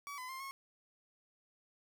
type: tone with pitch steps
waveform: 30% pulse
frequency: 1140 / 1013 / 1054 / 1088 Hz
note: C#6 / B5 / C6 / C#6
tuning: +48 / +44 / +12 / -33 cents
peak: -40 dBFS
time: 0.07-0.51 s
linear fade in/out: 0 ms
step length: 110 ms
effects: none